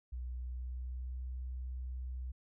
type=tone with pitch glide; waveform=sine; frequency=61.74 to 63.15 Hz; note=B1 to B1; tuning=0 to +39 cents; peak=-38 dBFS; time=0.12-2.32 s; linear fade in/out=10 ms; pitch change=+39 cents; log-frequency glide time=0.31-1.2 s; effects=none